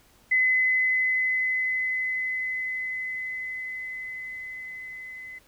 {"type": "tone with level ramp", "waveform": "sine", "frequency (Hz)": 2028, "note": "B6", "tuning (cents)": 45, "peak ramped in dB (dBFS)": [-18, -38], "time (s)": [0.31, 5.39], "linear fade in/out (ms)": 10, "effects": ["pink hiss -59 dBFS RMS until 5.47 s"]}